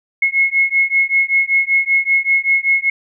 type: beating tone pair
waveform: sine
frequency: 2171 / 2176.2 Hz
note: C#7 / C#7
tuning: -37 / -33 cents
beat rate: 5.2 Hz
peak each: -15 dBFS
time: 0.22-2.9 s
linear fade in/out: 5 ms
effects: none